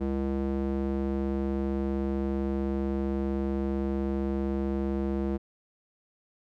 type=tone with band-pass filter; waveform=square; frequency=67.8 Hz; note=C#2; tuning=38 cents flat; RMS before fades=-29 dBFS; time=0-5.38 s; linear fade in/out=20 ms; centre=300 Hz; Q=1.4; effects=none